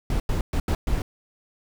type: noise bursts at uneven times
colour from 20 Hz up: brown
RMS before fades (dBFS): -23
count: 5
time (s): 0.1-0.2 / 0.29-0.41 / 0.53-0.6 / 0.68-0.75 / 0.87-1.02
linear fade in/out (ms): 2
effects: none